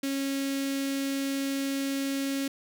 sawtooth tone with notch filter, 274.1 Hz, C#4, 19 cents flat, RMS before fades -30 dBFS, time 0.03-2.48 s, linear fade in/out 5 ms, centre 910 Hz, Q 0.51, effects none

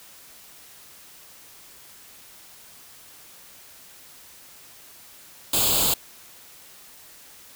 white noise with comb filter, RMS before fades -21 dBFS, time 5.53-5.94 s, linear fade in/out 5 ms, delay 0.26 ms, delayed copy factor +0.75, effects white hiss -48 dBFS RMS until 7.55 s

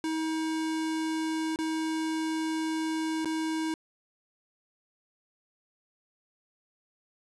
square tone with dropouts, 318.3 Hz, D#4, 39 cents sharp, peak -29 dBFS, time 0.04-3.74 s, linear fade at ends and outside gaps 1 ms, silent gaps 1.56-1.588 / 3.247-3.256 s, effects resampled to 24000 Hz + 10-bit

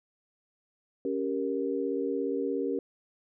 sine chord, G diminished, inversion second, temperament equal with one note detuned, 277.2 / 392 / 469.1 Hz, Db4 / G4 / Bb4, 0 / 0 / +11 cents, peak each -32 dBFS, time 1.05-2.79 s, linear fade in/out 2 ms, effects none

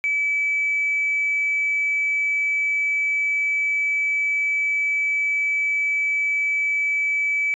sine tone, 2299 Hz, D7, 37 cents flat, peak -18 dBFS, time 0.04-7.54 s, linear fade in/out 0 ms, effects tanh soft clip ceiling -14 dBFS

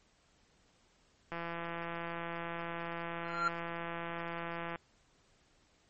click train, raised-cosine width 0.5 ms, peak -25 dBFS, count 582, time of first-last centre 1.32-4.758 s, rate 169 Hz
triangle tone with exponential growth, 1377 Hz, F6, 25 cents flat, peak -24 dBFS, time 3.13-3.48 s, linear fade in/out 2 ms, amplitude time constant 75 ms
effects pink hiss -69 dBFS RMS until 5.89 s + MP3 32 kbps

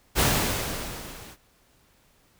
pink noise with level ramp, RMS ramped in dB -19 to -46 dBFS, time 0.15-1.37 s, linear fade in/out 50 ms, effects pink hiss -62 dBFS RMS until 2.39 s

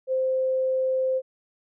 sine tone, 521 Hz, C5, 7 cents flat, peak -21 dBFS, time 0.07-1.22 s, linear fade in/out 50 ms, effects none

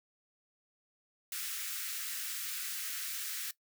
white high-pass noise, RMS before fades -39 dBFS, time 1.32-3.51 s, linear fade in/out 2 ms, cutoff 1300 Hz, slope 48 dB/octave, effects noise-tail reverb RT60 0.1 s tail -18 dB re dry

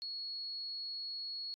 sine tone, 4344 Hz, C#8, 36 cents flat, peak -39 dBFS, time 0.02-1.54 s, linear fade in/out 0 ms, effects AAC 48 kbps

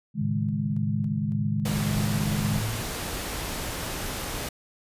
sine chord, C# suspended second, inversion none, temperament just, 138.59 / 155.92 / 207.9 Hz, C#3 / D#3 / G#3, 0 / +4 / +2 cents, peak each -32 / -29 / -28 dBFS, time 0.14-2.63 s, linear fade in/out 50 ms
sine tone with tremolo, 109.5 Hz, A2, 8 cents flat, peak -28 dBFS, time 0.21-2.81 s, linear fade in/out 5 ms, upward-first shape square, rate 1.8 Hz, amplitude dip 35%
pink noise, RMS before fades -32 dBFS, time 1.65-4.49 s, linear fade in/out 5 ms
effects resampled to 32000 Hz

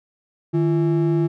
triangle ring-modulated tone, 246.9 Hz, B3, in tune, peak -11 dBFS, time 0.53-1.28 s, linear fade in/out 20 ms, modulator 93.1 Hz, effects none

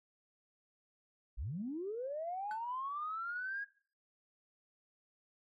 sine linear sweep, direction up, 39.52 to 1661.2 Hz, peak -37 dBFS, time 1.37-3.65 s, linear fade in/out 20 ms
triangle tone with exponential decay, 1500 Hz, F#6, 23 cents sharp, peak -37 dBFS, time 2.51-2.64 s, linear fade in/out 1 ms, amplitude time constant 27 ms
effects noise-tail reverb RT60 0.4 s tail -17 dB re dry + tanh soft clip ceiling -30 dBFS

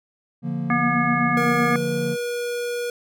triangle chord, Bb major, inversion first, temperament just, 145.68 / 174.81 / 233.1 Hz, D3 / F3 / Bb3, -14 / +2 / 0 cents, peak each -26 dBFS, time 0.42-2.17 s, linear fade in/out 50 ms
harmonic tone, 241 Hz, B3, 42 cents flat, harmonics 1 / 3 / 5 / 7 / 9, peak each -23 / -27 / -23 / -27 / -26 dBFS, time 0.7-1.76 s, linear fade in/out 2 ms
square tone with pitch glide, 474.5 to 481.1 Hz, A#4 to B4, +31 to -45 cents, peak -25 dBFS, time 1.37-2.9 s, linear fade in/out 2 ms, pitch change +24 cents, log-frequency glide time 1.7-1.75 s
effects none

